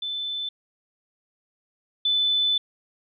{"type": "tone pair in turn", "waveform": "sine", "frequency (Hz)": [3520, 3506], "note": ["A7", "A7"], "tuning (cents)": [0, -7], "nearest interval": "unison", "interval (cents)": 7, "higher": "first", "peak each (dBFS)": [-27, -19], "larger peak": "second", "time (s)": [[0.02, 0.49], [2.05, 2.58]], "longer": "second", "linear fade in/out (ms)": 5, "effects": []}